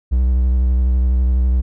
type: tone with vibrato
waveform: triangle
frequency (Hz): 62.8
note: B1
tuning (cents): +30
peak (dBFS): -10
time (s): 0.11-1.62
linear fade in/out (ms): 20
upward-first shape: sine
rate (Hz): 12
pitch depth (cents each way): 45
effects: none